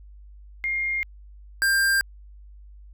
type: tone pair in turn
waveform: sine / square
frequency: 2124 / 1591.2 Hz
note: C7 / G6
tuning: +25 / +25 cents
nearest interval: perfect fourth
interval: 500 cents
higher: first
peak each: -23 / -19 dBFS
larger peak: second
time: 0.64-1.03 / 1.62-2.01 s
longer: neither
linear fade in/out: 0 ms
effects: added 50 Hz sine -43 dBFS peak until 2.93 s